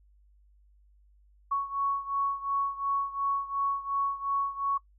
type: beating tone pair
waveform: sine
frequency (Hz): 1111 / 1113.8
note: C#6 / C#6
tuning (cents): +4 / +8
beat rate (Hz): 2.8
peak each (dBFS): -29 / -32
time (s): 1.51-4.78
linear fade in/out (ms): 10
effects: noise-tail reverb RT60 0.1 s tail -21 dB re dry + added 50 Hz sine -58 dBFS peak until 4.98 s